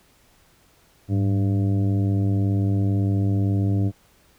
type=harmonic tone with a mistuned harmonic; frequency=98 Hz; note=G2; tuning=in tune; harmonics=1 / 2 / 3 / 4 / 5 / 6 / 7; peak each=-19 / -27 / -27 / -37 / -41 / -43 / -42 dBFS; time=1.08-3.92 s; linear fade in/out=50 ms; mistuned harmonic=1; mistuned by=+87 cents; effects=pink hiss -58 dBFS RMS until 4.38 s